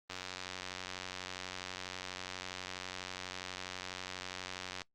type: click train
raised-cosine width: 0.2 ms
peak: -23 dBFS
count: 436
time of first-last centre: 0.1-4.818 s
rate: 92.2 Hz
effects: noise-tail reverb RT60 0.1 s tail -22 dB re dry + Opus 24 kbps